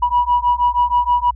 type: beating tone pair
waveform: sine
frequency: 970 / 976.3 Hz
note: B5 / B5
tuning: -31 / -20 cents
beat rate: 6.3 Hz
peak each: -15 dBFS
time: 0.02-1.31 s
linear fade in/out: 10 ms
effects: tanh soft clip ceiling -7 dBFS + added 60 Hz sine -31 dBFS peak until 1.35 s